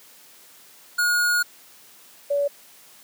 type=tone pair in turn; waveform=square / sine; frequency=1440 / 570.2 Hz; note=F#6 / C#5; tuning=-47 / +49 cents; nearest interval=octave + major third; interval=1604 cents; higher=first; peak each=-19 dBFS; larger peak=neither; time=0.98-1.43 / 2.3-2.48 s; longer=first; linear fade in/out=10 ms; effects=white hiss -50 dBFS RMS until 3.03 s + high-pass 150 Hz 12 dB/octave